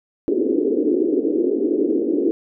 pink band-pass noise, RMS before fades -19 dBFS, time 0.28-2.31 s, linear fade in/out 0 ms, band 280 to 430 Hz, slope 48 dB/octave, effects none

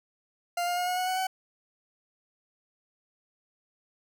40% pulse tone with pitch steps, 698.5 / 707.4 / 716.5 / 725.6 / 734.9 / 744.3 / 753.8 Hz, F5 / F5 / F5 / F#5 / F#5 / F#5 / F#5, 0 / +22 / +44 / -34 / -12 / +10 / +32 cents, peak -26 dBFS, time 0.57-1.27 s, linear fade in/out 5 ms, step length 100 ms, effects none

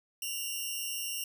10% pulse tone pair together, 2779 / 2960 Hz, F7 / F#7, -9 / 0 cents, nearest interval minor second, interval 109 cents, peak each -26 / -33 dBFS, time 0.22-1.24 s, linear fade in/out 2 ms, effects none

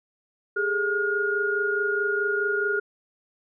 sine tone cluster, 404.2 / 428.9 / 1429 Hz, G#4 / A4 / F6, -47 / -44 / +39 cents, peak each -27 / -31 / -24 dBFS, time 0.56-2.8 s, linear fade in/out 10 ms, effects none

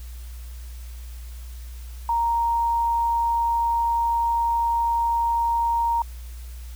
sine tone, 932 Hz, A#5, 1 cent flat, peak -19 dBFS, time 2.09-6.02 s, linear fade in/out 2 ms, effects added 60 Hz sine -34 dBFS peak until 6.75 s + white hiss -50 dBFS RMS until 6.75 s

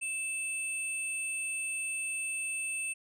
sine tone pair together, 2637 / 8740 Hz, E7 / C#9, 0 / -26 cents, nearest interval octave + major sixth, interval 2074 cents, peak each -33 / -35 dBFS, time 0.01-2.94 s, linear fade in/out 20 ms, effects tanh soft clip ceiling -27 dBFS

